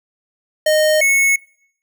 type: tone pair in turn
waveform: square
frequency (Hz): 617 / 2199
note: D#5 / C#7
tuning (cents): -15 / -14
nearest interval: octave + minor seventh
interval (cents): 2201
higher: second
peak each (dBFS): -12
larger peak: neither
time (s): 0.66-1.01 / 1.01-1.36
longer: neither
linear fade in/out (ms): 5
effects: noise-tail reverb RT60 0.7 s tail -26 dB re dry